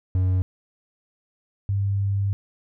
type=tone pair in turn; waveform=triangle / sine; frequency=92.5 / 99.35 Hz; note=F#2 / G2; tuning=0 / +24 cents; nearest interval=minor second; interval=124 cents; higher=second; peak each=-16 / -20 dBFS; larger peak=first; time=0.15-0.42 / 1.69-2.33 s; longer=second; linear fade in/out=0 ms; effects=none